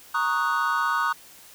triangle chord, D# minor seventh, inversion second, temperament equal, 932.3 / 1108.7 / 1244.5 / 1480 Hz, A#5 / C#6 / D#6 / F#6, 0 / 0 / 0 / 0 cents, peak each -27 / -26 / -24 / -25 dBFS, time 0.14-1.13 s, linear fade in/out 10 ms, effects white hiss -49 dBFS RMS until 1.54 s

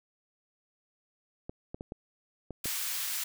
clicks, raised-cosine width 2 ms, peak -25 dBFS, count 6, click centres 1.495 / 1.745 / 1.809 / 1.921 / 2.507 / 2.657 s
white high-pass noise, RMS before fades -34 dBFS, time 2.64-3.24 s, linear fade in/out 5 ms, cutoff 1400 Hz, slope 12 dB/octave
effects none

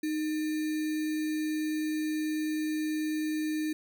sine tone with sample-and-hold, 309.3 Hz, D#4, 10 cents flat, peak -28 dBFS, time 0.03-3.73 s, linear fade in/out 5 ms, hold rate 2100 Hz, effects none

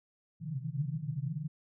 white band-pass noise, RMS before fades -36 dBFS, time 0.4-1.48 s, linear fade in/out 20 ms, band 130 to 160 Hz, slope 96 dB/octave, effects none

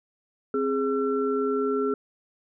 sine tone cluster, 263.9 / 415.3 / 1350 Hz, C4 / G#4 / E6, +15 / 0 / +41 cents, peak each -28 / -24 / -32 dBFS, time 0.54-1.94 s, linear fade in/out 2 ms, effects none

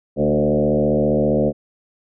sine tone with frequency modulation, 370 Hz, F#4, in tune, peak -14 dBFS, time 0.16-1.53 s, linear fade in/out 50 ms, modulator 75.1 Hz, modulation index 3.1, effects none

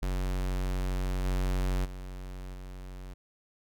square tone with level steps, 46.25 Hz, F#1, in tune, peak -29 / -27 / -39 / -41 dBFS, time 0.02-3.14 s, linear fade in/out 10 ms, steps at 1.24 / 1.84 / 2.53 s, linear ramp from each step 20 ms, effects none

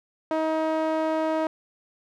sawtooth tone with band-pass filter, 316.7 Hz, D#4, 31 cents sharp, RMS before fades -25 dBFS, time 0.31-1.47 s, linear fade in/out 2 ms, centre 690 Hz, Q 1.4, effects none

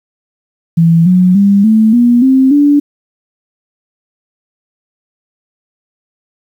sine tone with pitch steps, 166.1 / 182.18 / 199.82 / 219.2 / 240.4 / 263.7 / 289.2 Hz, E3 / F#3 / G3 / A3 / B3 / C4 / D4, +13 / -27 / +33 / -6 / -46 / +14 / -27 cents, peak -4 dBFS, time 0.77-2.8 s, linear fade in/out 10 ms, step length 290 ms, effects 7-bit

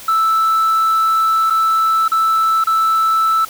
sine tone with dropouts, 1318.5 Hz, E6, in tune, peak -9 dBFS, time 0.08-3.45 s, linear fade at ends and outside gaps 5 ms, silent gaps 1.5-1.505 / 2.081-2.117 / 2.64-2.67 s, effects tanh soft clip ceiling -10 dBFS + white hiss -35 dBFS RMS until 3.49 s

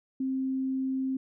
sine tone, 263.9 Hz, C4, 15 cents sharp, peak -27 dBFS, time 0.2-1.17 s, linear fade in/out 5 ms, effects none

